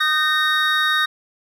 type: tone cluster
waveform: triangle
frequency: 1235 / 1539 / 1841 / 3750 Hz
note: D#6 / G6 / A#6 / A#7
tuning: -13 / -32 / -22 / +10 cents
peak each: -20 dBFS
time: 0-1.06 s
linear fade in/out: 10 ms
effects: none